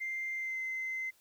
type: tone with pitch glide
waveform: sine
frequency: 2093 to 2064 Hz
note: C7 to C7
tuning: 0 to -24 cents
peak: -33 dBFS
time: 0-1.11 s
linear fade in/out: 20 ms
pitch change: -24 cents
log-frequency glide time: 0.34-0.6 s
effects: tanh soft clip ceiling -30 dBFS + white hiss -67 dBFS RMS until 1.2 s